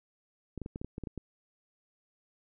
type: clicks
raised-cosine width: 3 ms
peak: -25 dBFS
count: 10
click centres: 0.577 / 0.617 / 0.661 / 0.759 / 0.815 / 0.846 / 0.981 / 1.037 / 1.072 / 1.177 s
effects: none